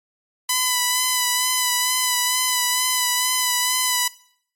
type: tone with vibrato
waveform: 5% pulse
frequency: 1000 Hz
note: B5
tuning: 21 cents sharp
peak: -6 dBFS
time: 0.49-4.08 s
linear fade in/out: 5 ms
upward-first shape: sine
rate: 2.2 Hz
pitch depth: 26 cents each way
effects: noise-tail reverb RT60 0.6 s tail -20 dB re dry + MP3 64 kbps